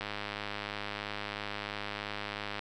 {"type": "click train", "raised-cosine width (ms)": 0.3, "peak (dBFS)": -20, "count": 267, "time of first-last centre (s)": [0.01, 2.593], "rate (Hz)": 103, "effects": []}